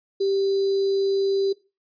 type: tone with sample-and-hold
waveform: sine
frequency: 392 Hz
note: G4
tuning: in tune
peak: -19 dBFS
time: 0.2-1.53 s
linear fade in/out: 10 ms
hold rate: 4410 Hz
effects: noise-tail reverb RT60 0.3 s tail -21 dB re dry + resampled to 11025 Hz